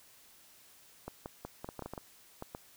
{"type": "clicks", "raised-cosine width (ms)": 1, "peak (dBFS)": -26, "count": 12, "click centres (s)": [1.08, 1.259, 1.45, 1.645, 1.689, 1.793, 1.823, 1.86, 1.936, 1.978, 2.424, 2.549], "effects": ["white hiss -60 dBFS RMS until 2.76 s"]}